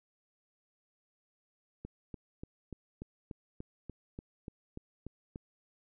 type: click train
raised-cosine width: 3 ms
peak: -29 dBFS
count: 13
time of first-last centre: 1.85-5.359 s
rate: 3.42 Hz
effects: none